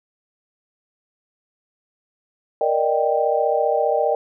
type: chord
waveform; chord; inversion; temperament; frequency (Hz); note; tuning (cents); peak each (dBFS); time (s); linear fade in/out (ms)
sine; Eb major seventh; second; equal; 466.2 / 587.3 / 622.3 / 784; Bb4 / D5 / Eb5 / G5; 0 / 0 / 0 / 0; -22; 2.61-4.15; 2
effects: none